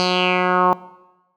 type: tone with low-pass filter sweep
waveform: 10% pulse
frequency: 181.6 Hz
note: F#3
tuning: 32 cents flat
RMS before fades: -17 dBFS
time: 0-0.73 s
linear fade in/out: 0 ms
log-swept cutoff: 4800 to 970 Hz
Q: 4.1
effects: noise-tail reverb RT60 1.0 s tail -18 dB re dry